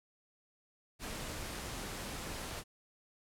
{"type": "noise", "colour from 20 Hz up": "pink", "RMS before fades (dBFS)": -42, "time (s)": [0.99, 2.64], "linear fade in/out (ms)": 50, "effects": ["low-pass 12000 Hz 12 dB/octave"]}